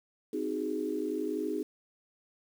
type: chord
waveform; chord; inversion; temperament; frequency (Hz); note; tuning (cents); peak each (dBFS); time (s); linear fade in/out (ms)
sine; Ab dominant seventh; first; just; 259.6 / 311.5 / 373.8 / 415.3; C4 / Eb4 / Gb4 / Ab4; -13 / +2 / +18 / 0; -38 / -34 / -38 / -35; 0.33-1.63; 5
effects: 9-bit